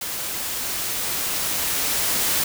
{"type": "noise with level ramp", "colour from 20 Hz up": "white", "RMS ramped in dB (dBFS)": [-29, -21], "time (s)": [0.01, 2.44], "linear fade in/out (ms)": 5, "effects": []}